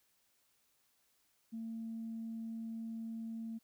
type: tone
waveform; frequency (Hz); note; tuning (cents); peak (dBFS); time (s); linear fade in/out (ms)
sine; 225.9; A3; +46; -39; 1.52-3.59; 20
effects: tanh soft clip ceiling -35 dBFS + white hiss -75 dBFS RMS until 3.63 s